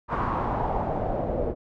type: noise with low-pass filter sweep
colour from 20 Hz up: pink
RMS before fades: -27 dBFS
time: 0.08-1.55 s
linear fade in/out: 50 ms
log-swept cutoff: 1200 to 510 Hz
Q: 3.4
effects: none